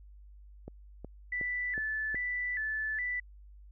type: click train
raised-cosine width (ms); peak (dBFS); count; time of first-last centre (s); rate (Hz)
2; -29; 5; 0.68-2.145; 2.73
type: tone with vibrato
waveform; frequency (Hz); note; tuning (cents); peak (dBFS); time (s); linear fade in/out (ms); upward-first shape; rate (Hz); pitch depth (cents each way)
sine; 1856; A#6; -8; -31; 1.32-3.2; 5; square; 1.2; 110
effects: added 50 Hz sine -50 dBFS peak until 3.71 s